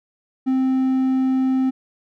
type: tone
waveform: triangle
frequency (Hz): 261.6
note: C4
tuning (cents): 0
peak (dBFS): -14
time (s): 0.46-1.71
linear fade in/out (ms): 20
effects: none